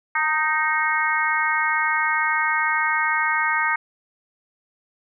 harmonic tone with a mistuned harmonic, 311.1 Hz, D#4, in tune, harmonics 3 / 4 / 5 / 6 / 7, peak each -25 / -25 / -25 / -25 / -25 dBFS, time 0.15-3.76 s, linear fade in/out 5 ms, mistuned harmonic 3, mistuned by -29 cents, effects none

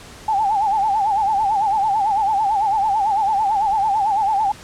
sine tone with vibrato, 830.6 Hz, G#5, in tune, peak -15 dBFS, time 0.28-4.52 s, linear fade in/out 5 ms, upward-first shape sine, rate 9 Hz, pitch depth 120 cents each way, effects pink hiss -40 dBFS RMS until 4.63 s + low-pass 9000 Hz 12 dB/octave

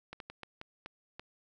slowing click train, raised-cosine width 0.3 ms, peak -27 dBFS, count 7, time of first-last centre 0.13-1.196 s, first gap 72 ms, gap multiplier 1.36, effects none

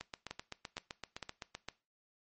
two click trains, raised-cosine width 0.2 ms, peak -24 / -23 dBFS, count 13 / 4, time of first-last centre 0.01-1.55 / 0.31-1.686 s, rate 7.79 / 2.18 Hz, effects noise-tail reverb RT60 0.3 s tail -19 dB re dry + MP3 32 kbps

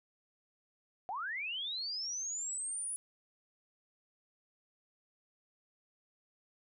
sine linear sweep, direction up, 698.5 to 9956 Hz, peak -36 dBFS, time 1.09-2.96 s, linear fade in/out 0 ms, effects none

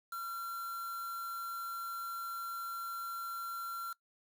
triangle tone with quantisation, 1367 Hz, F6, 37 cents flat, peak -36 dBFS, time 0.12-3.93 s, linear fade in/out 5 ms, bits 8, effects noise-tail reverb RT60 0.1 s tail -21 dB re dry

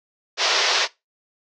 white band-pass noise, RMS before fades -20 dBFS, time 0.37-0.88 s, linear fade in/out 50 ms, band 380 to 5700 Hz, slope 48 dB/octave, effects noise-tail reverb RT60 0.2 s tail -19 dB re dry

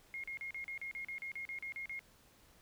sine tone bursts, 2145 Hz, C7, 42 cents sharp, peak -40 dBFS, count 14, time 0.14-1.992 s, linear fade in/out 0 ms, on 97 ms, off 38 ms, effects pink hiss -65 dBFS RMS until 2.61 s

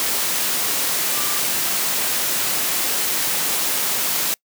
sine tone in noise, 1186 Hz, D6, 17 cents sharp, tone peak -32 dBFS, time 1.15-1.39 s, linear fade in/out 0 ms, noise white, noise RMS -21 dBFS, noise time 0-4.34 s, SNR -14 dB, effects noise-tail reverb RT60 0.1 s tail -26 dB re dry + high-pass 150 Hz 12 dB/octave

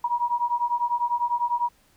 sine beating tone pair, 954 / 964 Hz, A#5 / B5, +40 / -42 cents, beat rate 10 Hz, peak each -25 dBFS, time 0.04-1.69 s, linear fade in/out 5 ms, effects pink hiss -61 dBFS RMS until 1.96 s

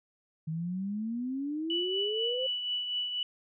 sine exponential sweep, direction up, 155.1 to 530 Hz, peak -31 dBFS, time 0.47-2.47 s, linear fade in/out 10 ms
sine tone with tremolo, 2960 Hz, F#7, in tune, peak -28 dBFS, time 1.7-3.23 s, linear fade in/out 2 ms, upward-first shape triangle, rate 4.1 Hz, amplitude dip 50%
effects none

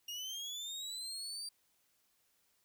30% pulse linear sweep, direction up, 2826 to 4713 Hz, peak -38 dBFS, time 0.08-1.49 s, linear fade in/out 5 ms, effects white hiss -75 dBFS RMS until 2.64 s

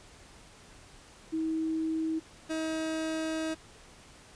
sine / 30% pulse tone pair in turn, 320 / 318.3 Hz, D#4 / D#4, +49 / +39 cents, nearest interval unison, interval 10 cents, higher first, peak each -28 dBFS, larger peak neither, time 1.32-2.2 / 2.49-3.55 s, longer second, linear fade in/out 20 ms, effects pink hiss -54 dBFS RMS until 4.35 s + resampled to 22050 Hz

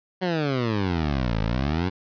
15% pulse exponential two-way sweep, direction down then up, 189.1 to 51.91 to 96.4 Hz, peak -16 dBFS, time 0.21-1.9 s, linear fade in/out 20 ms, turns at 1.41 s, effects resampled to 11025 Hz + 9-bit

